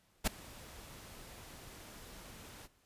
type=noise with ADSR envelope; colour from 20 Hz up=pink; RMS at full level=-28 dBFS; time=0.24-2.68 s; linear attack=32 ms; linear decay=6 ms; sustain=-24 dB; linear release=33 ms; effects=pink hiss -71 dBFS RMS until 2.85 s + resampled to 32000 Hz